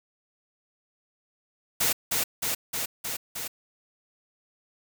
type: noise with echo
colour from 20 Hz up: white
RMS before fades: -24 dBFS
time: 1.8-1.93 s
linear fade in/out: 10 ms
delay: 310 ms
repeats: 5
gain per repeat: -2 dB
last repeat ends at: 3.48 s
effects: none